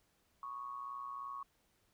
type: tone with amplitude modulation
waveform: sine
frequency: 1108.7 Hz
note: C#6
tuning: in tune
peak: -39 dBFS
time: 0.43-1.43 s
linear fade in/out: 2 ms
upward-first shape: sine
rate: 123 Hz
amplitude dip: 60%
effects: pink hiss -75 dBFS RMS until 1.93 s